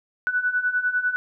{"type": "beating tone pair", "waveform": "sine", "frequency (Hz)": [1480, 1490], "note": ["F#6", "F#6"], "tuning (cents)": [0, 12], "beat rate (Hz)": 10, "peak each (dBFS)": [-26, -22], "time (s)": [0.27, 1.16], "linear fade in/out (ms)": 0, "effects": []}